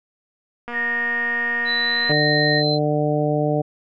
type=click train; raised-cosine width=0.5 ms; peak=-17 dBFS; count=345; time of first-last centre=0.68-2.119 s; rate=239 Hz
type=tone; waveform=sine; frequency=1855 Hz; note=A#6; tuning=9 cents flat; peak=-20 dBFS; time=0.72-2.63 s; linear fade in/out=50 ms
type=tone with pitch glide; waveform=sine; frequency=3982 to 4080 Hz; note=B7 to C8; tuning=+14 to -44 cents; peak=-22 dBFS; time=1.65-2.79 s; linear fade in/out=50 ms; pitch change=+42 cents; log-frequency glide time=1.83-2.21 s
type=harmonic tone; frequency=149.4 Hz; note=D3; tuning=30 cents sharp; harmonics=1 / 2 / 3 / 4 / 5; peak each=-22 / -24 / -24 / -23 / -27 dBFS; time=2.09-3.62 s; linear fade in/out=10 ms
effects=none